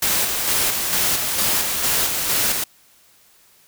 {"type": "noise with tremolo", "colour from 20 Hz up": "white", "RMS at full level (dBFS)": -19, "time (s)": [0.02, 2.64], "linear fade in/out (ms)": 5, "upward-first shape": "square", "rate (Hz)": 2.2, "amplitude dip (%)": 35, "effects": ["white hiss -54 dBFS RMS until 3.67 s"]}